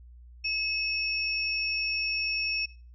sine tone pair together, 2575 / 5456 Hz, E7 / F8, -41 / -41 cents, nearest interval octave + minor second, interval 1300 cents, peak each -29 / -32 dBFS, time 0.44-2.66 s, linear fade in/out 10 ms, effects noise-tail reverb RT60 0.4 s tail -20 dB re dry + added 60 Hz sine -47 dBFS peak until 2.94 s

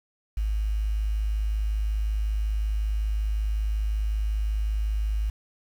sine tone with quantisation, 52.7 Hz, G#1, 26 cents sharp, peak -23 dBFS, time 0.37-5.3 s, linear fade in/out 5 ms, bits 8, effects none

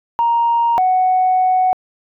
sine tone pair in turn, 935 / 742.1 Hz, A#5 / F#5, +5 / +5 cents, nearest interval major third, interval 400 cents, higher first, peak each -11 / -10 dBFS, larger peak second, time 0.19-0.78 / 0.78-1.73 s, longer second, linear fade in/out 0 ms, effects tanh soft clip ceiling -7 dBFS

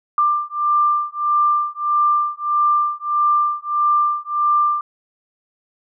sine beating tone pair, 1187 / 1188.6 Hz, D6 / D6, +18 / +20 cents, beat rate 1.6 Hz, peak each -18 dBFS, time 0.18-4.81 s, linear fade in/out 2 ms, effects none

